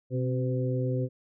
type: harmonic tone with a mistuned harmonic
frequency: 127.1 Hz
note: C3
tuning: 50 cents flat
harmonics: 1 / 2 / 3 / 4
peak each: -27 / -34 / -35 / -34 dBFS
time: 0.1-1.09 s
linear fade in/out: 50 ms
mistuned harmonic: 2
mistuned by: +56 cents
effects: none